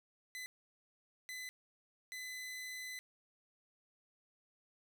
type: tone bursts at uneven times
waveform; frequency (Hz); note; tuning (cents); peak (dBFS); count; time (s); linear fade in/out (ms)
sawtooth; 2014; B6; +33; -40; 3; 0.35-0.46 / 1.29-1.49 / 2.12-2.99; 0
effects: none